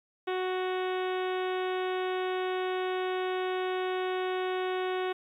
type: harmonic tone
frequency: 370 Hz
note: F#4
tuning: in tune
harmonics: 1 / 2 / 3 / 4 / 5 / 6 / 7 / 8 / 9 / 10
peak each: -30 / -36 / -40 / -42 / -44 / -46 / -47 / -48 / -49 / -50 dBFS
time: 0.27-5.13 s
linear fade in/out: 10 ms
effects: 11-bit